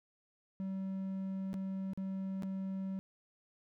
triangle tone with dropouts, 191.6 Hz, G3, 39 cents flat, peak -34 dBFS, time 0.6-2.99 s, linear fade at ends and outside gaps 0 ms, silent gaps 1.531-1.541 / 1.934-1.975 / 2.423-2.433 s, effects none

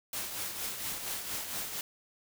white noise with tremolo, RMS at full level -35 dBFS, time 0.13-1.81 s, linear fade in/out 2 ms, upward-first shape triangle, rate 4.3 Hz, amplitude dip 55%, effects none

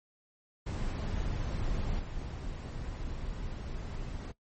brown noise with level steps, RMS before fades -33 / -38 dBFS, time 0.66-4.32 s, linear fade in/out 10 ms, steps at 1.99 s, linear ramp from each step 10 ms, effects noise-tail reverb RT60 0.1 s tail -18 dB re dry + MP3 32 kbps

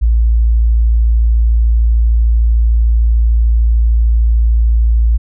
sine tone, 56.7 Hz, A#1, 47 cents flat, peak -7 dBFS, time 0.01-5.18 s, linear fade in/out 20 ms, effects none

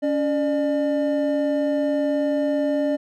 triangle tone pair together, 282.1 / 599.4 Hz, C#4 / D5, +30 / +35 cents, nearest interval octave + minor second, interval 1305 cents, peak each -20 dBFS, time 0.02-2.97 s, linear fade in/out 20 ms, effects none

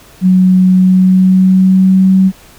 sine tone with pitch glide, 185 to 189.54 Hz, F#3 to F#3, 0 to +42 cents, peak -4 dBFS, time 0.21-2.32 s, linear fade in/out 50 ms, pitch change +42 cents, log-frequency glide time 0.74-2.17 s, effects pink hiss -40 dBFS RMS until 2.58 s

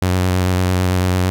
sawtooth tone with vibrato, 91.6 Hz, F#2, 17 cents flat, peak -10 dBFS, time 0.02-1.3 s, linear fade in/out 0 ms, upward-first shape square, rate 9 Hz, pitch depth 19 cents each way, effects none

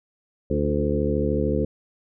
harmonic tone with a mistuned harmonic, 73.4 Hz, D2, in tune, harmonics 1 / 2 / 3 / 4 / 5 / 6 / 7, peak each -27 / -28 / -27 / -29 / -30 / -27 / -28 dBFS, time 0.5-1.65 s, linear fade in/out 5 ms, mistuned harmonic 5, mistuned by -36 cents, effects none

